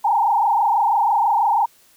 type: tone with frequency modulation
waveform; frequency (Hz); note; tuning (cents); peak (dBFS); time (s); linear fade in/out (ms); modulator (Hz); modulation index
sine; 871; A5; -18; -14; 0.04-1.66; 10; 26.1; 2.9
effects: white hiss -54 dBFS RMS until 1.96 s